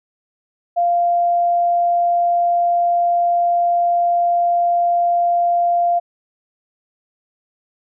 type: tone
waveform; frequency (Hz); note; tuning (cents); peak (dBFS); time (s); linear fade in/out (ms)
sine; 695; F5; -9; -13; 0.76-6; 20
effects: none